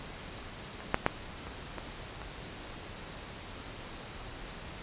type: clicks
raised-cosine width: 0.5 ms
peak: -29 / -9 / -8 / -28 / -22 / -26 dBFS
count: 6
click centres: 0.805 / 0.944 / 1.064 / 1.469 / 1.783 / 2.217 s
effects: pink hiss -44 dBFS RMS until 4.82 s + resampled to 8000 Hz